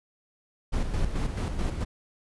brown noise with tremolo, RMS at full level -26 dBFS, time 0.72-1.85 s, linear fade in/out 20 ms, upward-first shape square, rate 4.6 Hz, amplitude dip 50%, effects resampled to 24000 Hz

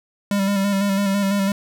square tone with vibrato, 198.3 Hz, G3, 20 cents sharp, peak -18 dBFS, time 0.31-1.52 s, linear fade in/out 2 ms, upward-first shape square, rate 6 Hz, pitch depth 31 cents each way, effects none

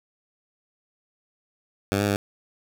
10% pulse tone with pitch steps, 99.1 / 102.4 / 100.7 Hz, G2 / G#2 / G2, +19 / -24 / +47 cents, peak -13 dBFS, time 1.92-2.16 s, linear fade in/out 0 ms, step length 80 ms, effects 9-bit

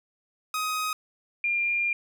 sawtooth / sine tone pair in turn, 1257 / 2399 Hz, D#6 / D7, +17 / +36 cents, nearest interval major seventh, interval 1119 cents, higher second, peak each -23 dBFS, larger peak neither, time 0.54-0.93 / 1.44-1.93 s, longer second, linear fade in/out 2 ms, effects none

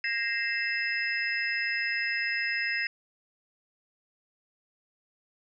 sine tone cluster, 1618 / 1871 / 2088 / 2648 / 5120 Hz, G#6 / A#6 / C7 / E7 / D#8, -46 / +6 / -4 / +7 / +49 cents, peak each -36 / -31 / -32 / -35 / -37 dBFS, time 0.04-2.87 s, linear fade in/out 2 ms, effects none

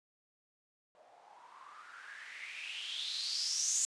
violet noise with low-pass filter sweep, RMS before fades -40 dBFS, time 0.95-3.85 s, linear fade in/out 0 ms, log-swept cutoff 610 to 7200 Hz, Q 6.6, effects resampled to 22050 Hz

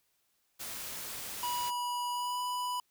white noise, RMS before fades -41 dBFS, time 0.59-1.71 s, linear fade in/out 20 ms
square tone with pitch glide, 975 to 989.2 Hz, B5 to B5, -23 to +3 cents, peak -33 dBFS, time 1.43-2.8 s, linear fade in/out 2 ms, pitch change +26 cents, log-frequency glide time 2.12-2.4 s
effects white hiss -75 dBFS RMS until 2.9 s

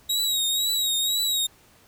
sawtooth tone with vibrato, 3812 Hz, A#7, 38 cents sharp, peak -19 dBFS, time 0.09-1.47 s, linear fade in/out 10 ms, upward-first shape triangle, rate 2 Hz, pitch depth 70 cents each way, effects pink hiss -56 dBFS RMS until 1.87 s

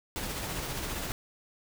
pink noise with tremolo, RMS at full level -34 dBFS, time 0.16-1.12 s, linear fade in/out 0 ms, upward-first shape sine, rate 15 Hz, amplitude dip 30%, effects none

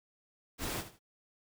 pink noise with echo, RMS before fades -37 dBFS, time 0.58-0.84 s, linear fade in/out 50 ms, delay 77 ms, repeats 2, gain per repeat -12 dB, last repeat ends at 0.994 s, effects none

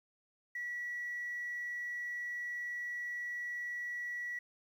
sine tone, 1939 Hz, B6, 32 cents flat, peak -36 dBFS, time 0.55-4.39 s, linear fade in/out 5 ms, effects tanh soft clip ceiling -33 dBFS + 11-bit

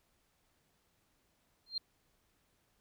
sine tone with exponential growth, 4186 Hz, C8, in tune, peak -30 dBFS, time 1.66-1.78 s, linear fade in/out 5 ms, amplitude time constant 26 ms, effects pink hiss -75 dBFS RMS until 2.8 s

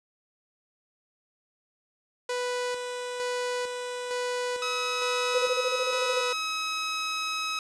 sawtooth tone with tremolo, 493.9 Hz, B4, in tune, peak -24 dBFS, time 2.29-6.33 s, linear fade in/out 5 ms, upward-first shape square, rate 1.1 Hz, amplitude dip 40%
15% pulse tone, 1278 Hz, D#6, 46 cents sharp, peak -22 dBFS, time 4.62-7.59 s, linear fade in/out 2 ms
sine tone bursts, 503 Hz, B4, 32 cents sharp, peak -23 dBFS, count 12, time 5.34-6.211 s, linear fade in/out 10 ms, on 46 ms, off 29 ms
effects resampled to 22050 Hz + 8-bit

